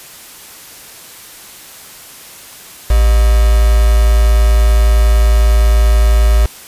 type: tone with quantisation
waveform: sine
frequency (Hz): 55.6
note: A1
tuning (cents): +19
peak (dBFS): -6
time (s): 2.9-6.46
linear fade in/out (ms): 5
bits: 3
effects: white hiss -35 dBFS RMS until 6.67 s + resampled to 32000 Hz